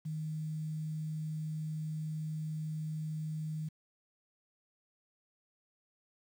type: tone with quantisation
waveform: sine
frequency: 155.56 Hz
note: D#3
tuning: in tune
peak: -35 dBFS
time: 0.05-3.69 s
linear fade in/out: 10 ms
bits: 10
effects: none